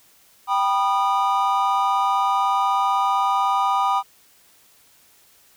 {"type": "chord", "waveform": "triangle", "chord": "G augmented", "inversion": "none", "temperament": "just", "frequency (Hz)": [784, 980, 1225], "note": ["G5", "B5", "D#6"], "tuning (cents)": [0, -14, -27], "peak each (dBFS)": -20, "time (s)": [0.47, 4.03], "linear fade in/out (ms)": 50, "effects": ["white hiss -55 dBFS RMS until 5.56 s"]}